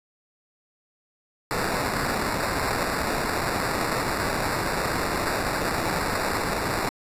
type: noise with sample-and-hold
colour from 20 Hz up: violet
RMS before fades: -26 dBFS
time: 1.51-6.89 s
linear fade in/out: 0 ms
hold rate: 3150 Hz
effects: resampled to 32000 Hz